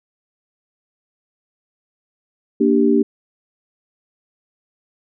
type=chord; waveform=sine; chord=G minor; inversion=first; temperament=equal; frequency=233.1 / 293.7 / 392 Hz; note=Bb3 / D4 / G4; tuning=0 / 0 / 0 cents; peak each=-16 dBFS; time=2.6-3.03 s; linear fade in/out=10 ms; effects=none